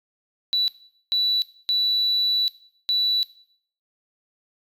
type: tone bursts at uneven times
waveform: triangle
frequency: 3951 Hz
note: B7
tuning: in tune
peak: -15 dBFS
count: 4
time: 0.53-0.68 / 1.12-1.42 / 1.69-2.48 / 2.89-3.23 s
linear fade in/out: 0 ms
effects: noise-tail reverb RT60 0.6 s tail -20 dB re dry + tanh soft clip ceiling -16 dBFS